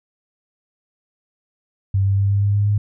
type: tone with pitch steps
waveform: sine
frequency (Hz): 97.4 / 98.36 / 99.33 / 100.31 / 101.3 / 102.3 / 103.31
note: G2 / G2 / G2 / G2 / G#2 / G#2 / G#2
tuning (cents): -11 / +6 / +23 / +40 / -43 / -26 / -9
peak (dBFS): -14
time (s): 1.94-2.78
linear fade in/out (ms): 5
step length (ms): 120
effects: none

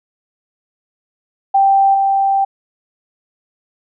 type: tone with level steps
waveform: sine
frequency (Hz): 784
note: G5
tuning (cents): 0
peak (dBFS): -8 / -11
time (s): 1.54-2.45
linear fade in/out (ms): 10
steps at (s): 1.94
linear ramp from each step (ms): 5
effects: none

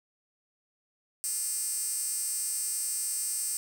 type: tone with high-pass filter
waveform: 10% pulse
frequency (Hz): 349.2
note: F4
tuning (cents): 0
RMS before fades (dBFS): -32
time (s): 1.24-3.57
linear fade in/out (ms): 0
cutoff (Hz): 8100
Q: 4
effects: none

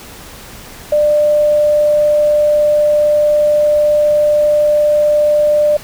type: tone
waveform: sine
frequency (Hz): 596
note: D5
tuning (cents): +25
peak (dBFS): -8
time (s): 0.92-5.77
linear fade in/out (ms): 5
effects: pink hiss -34 dBFS RMS until 5.83 s

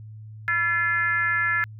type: tone with frequency modulation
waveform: sine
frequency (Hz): 1721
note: A6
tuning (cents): -39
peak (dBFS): -20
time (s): 0.48-1.64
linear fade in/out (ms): 0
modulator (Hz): 369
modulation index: 0.95
effects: added 108 Hz sine -38 dBFS peak until 1.79 s

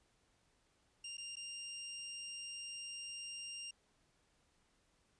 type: tone with dropouts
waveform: 20% pulse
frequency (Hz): 2794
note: F7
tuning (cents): 0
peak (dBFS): -40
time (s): 1.04-3.71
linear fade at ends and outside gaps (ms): 5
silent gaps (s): 1.171-1.18 / 1.357-1.367
effects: pink hiss -75 dBFS RMS until 5.19 s + resampled to 22050 Hz

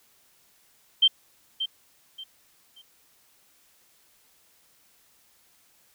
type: tone with echo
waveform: sine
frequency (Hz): 3136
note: G7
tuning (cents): 0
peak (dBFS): -14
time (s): 1.02-1.08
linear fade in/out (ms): 10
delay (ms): 580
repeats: 3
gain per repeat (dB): -11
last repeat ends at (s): 2.82
effects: white hiss -62 dBFS RMS until 5.94 s

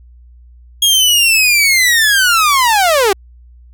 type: linear sweep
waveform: sawtooth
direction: down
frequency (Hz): 3293 to 370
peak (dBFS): -5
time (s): 0.82-3.13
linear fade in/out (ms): 5
effects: added 60 Hz sine -38 dBFS peak until 3.73 s

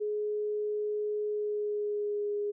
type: tone with pitch glide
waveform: sine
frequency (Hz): 420.3 to 412.4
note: G#4 to G#4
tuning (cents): +21 to -12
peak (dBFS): -29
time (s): 0-2.52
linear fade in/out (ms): 20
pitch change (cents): -33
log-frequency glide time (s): 1.27-2.34
effects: none

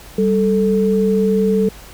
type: tone pair together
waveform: sine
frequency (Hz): 195.15 / 440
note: G3 / A4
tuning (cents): -8 / 0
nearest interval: octave + major second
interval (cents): 1408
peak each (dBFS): -15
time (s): 0.18-1.69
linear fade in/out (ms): 5
effects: added 50 Hz sine -39 dBFS peak until 1.93 s + pink hiss -40 dBFS RMS until 1.93 s

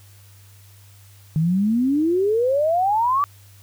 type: exponential sweep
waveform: sine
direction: up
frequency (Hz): 152 to 1174.7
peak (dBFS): -16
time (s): 1.36-3.24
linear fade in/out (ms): 0
effects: added 99 Hz sine -46 dBFS peak until 3.62 s + white hiss -53 dBFS RMS until 3.62 s

